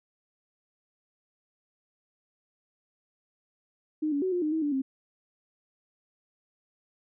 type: tone with pitch steps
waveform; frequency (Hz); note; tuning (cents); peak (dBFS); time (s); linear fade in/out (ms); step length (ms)
sine; 307.5 / 284.7 / 374 / 355.4 / 305.4 / 319.5 / 291.5 / 266.8; D#4 / C#4 / F#4 / F4 / D#4 / D#4 / D4 / C4; -20 / +46 / +19 / +30 / -32 / +46 / -13 / +34; -25; 4.02-4.82; 10; 100
effects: none